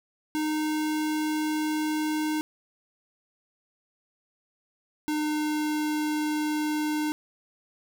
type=tone pair in turn; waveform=square; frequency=307.6 / 303.5 Hz; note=D#4 / D#4; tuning=-20 / -43 cents; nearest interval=unison; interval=23 cents; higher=first; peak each=-26 dBFS; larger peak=neither; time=0.35-2.41 / 5.08-7.12 s; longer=first; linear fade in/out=0 ms; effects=none